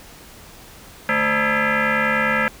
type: tone with frequency modulation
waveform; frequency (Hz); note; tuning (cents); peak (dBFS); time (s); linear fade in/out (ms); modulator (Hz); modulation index
sine; 150; D3; +37; -16; 1.09-2.48; 0; 370; 5.8
effects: pink hiss -43 dBFS RMS until 2.6 s